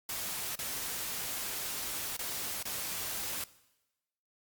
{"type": "noise with dropouts", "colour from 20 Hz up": "white", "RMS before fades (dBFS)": -37, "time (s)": [0.09, 3.44], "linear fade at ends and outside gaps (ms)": 2, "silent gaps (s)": [[0.554, 0.589], [2.167, 2.191], [2.627, 2.653]], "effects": ["noise-tail reverb RT60 1.0 s tail -19 dB re dry", "Opus 48 kbps"]}